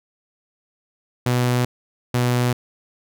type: tone pair in turn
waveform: sawtooth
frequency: 123.47 / 123.01 Hz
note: B2 / B2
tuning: 0 / -6 cents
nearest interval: unison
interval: 6 cents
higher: first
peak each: -13 dBFS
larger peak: neither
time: 1.26-1.65 / 2.14-2.53 s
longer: neither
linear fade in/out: 5 ms
effects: none